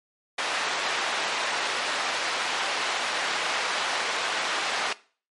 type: band-pass noise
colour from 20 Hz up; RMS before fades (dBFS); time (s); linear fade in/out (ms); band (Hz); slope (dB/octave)
pink; -28; 0.38-4.93; 5; 750 to 4200; 12
effects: noise-tail reverb RT60 0.4 s tail -19 dB re dry + MP3 48 kbps